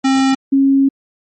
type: tone pair in turn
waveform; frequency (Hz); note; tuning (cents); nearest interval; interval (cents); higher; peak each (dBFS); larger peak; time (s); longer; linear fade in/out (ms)
square / sine; 267.3 / 272.8; C4 / C#4; +37 / -28; unison; 35; second; -11 / -8; second; 0.04-0.35 / 0.52-0.89; second; 10
effects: MP3 32 kbps